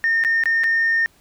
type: tone with dropouts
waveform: sine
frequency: 1824 Hz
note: A#6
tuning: 38 cents flat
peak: -14 dBFS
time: 0.04-1.06 s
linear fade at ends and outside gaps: 0 ms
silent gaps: 0.238-0.248 / 0.437-0.457 / 0.636-0.641 s
effects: tanh soft clip ceiling -12 dBFS + pink hiss -56 dBFS RMS until 1.2 s